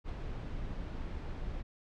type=noise with ADSR envelope; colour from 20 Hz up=brown; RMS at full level=-36 dBFS; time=0.04-1.63 s; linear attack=50 ms; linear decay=17 ms; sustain=-3 dB; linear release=24 ms; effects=low-pass 4000 Hz 12 dB/octave